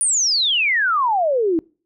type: exponential sweep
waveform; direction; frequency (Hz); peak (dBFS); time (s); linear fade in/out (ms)
sine; down; 9630 to 311.1; -15; 0.01-1.59; 0
effects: noise-tail reverb RT60 0.4 s tail -26 dB re dry